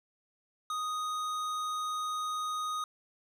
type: tone with tanh clipping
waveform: sine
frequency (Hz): 1244.5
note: D#6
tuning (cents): 0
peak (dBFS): -34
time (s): 0.7-2.84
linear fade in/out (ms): 2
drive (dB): 16
effects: none